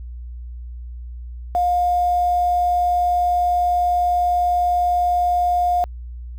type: tone with quantisation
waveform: sine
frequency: 710 Hz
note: F5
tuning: 28 cents sharp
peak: -15 dBFS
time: 1.55-5.84 s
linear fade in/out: 0 ms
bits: 7
effects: added 60 Hz sine -30 dBFS peak until 6.38 s